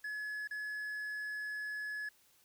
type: tone with dropouts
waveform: triangle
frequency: 1700 Hz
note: G#6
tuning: 40 cents sharp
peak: -36 dBFS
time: 0.04-2.09 s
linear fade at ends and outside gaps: 5 ms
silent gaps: 0.475-0.509 s
effects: white hiss -68 dBFS RMS until 2.44 s